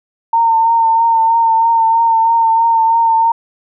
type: tone with vibrato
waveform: sine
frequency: 911 Hz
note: A#5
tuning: 40 cents flat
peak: -8 dBFS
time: 0.33-3.32 s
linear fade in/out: 5 ms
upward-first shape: triangle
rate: 3.1 Hz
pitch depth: 29 cents each way
effects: none